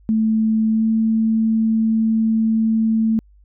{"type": "tone with pitch glide", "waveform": "sine", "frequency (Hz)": [220, 222.3], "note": ["A3", "A3"], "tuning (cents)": [0, 18], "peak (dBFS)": -14, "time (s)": [0.09, 3.19], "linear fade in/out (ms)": 0, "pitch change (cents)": 18, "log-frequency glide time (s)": [0.71, 0.86], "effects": ["added 50 Hz sine -47 dBFS peak until 3.44 s"]}